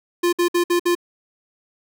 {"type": "tone bursts", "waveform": "square", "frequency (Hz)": 349.2, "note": "F4", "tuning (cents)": 0, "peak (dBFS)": -16, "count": 5, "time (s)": [0.23, 0.952], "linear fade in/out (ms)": 10, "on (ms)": 98, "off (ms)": 58, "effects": []}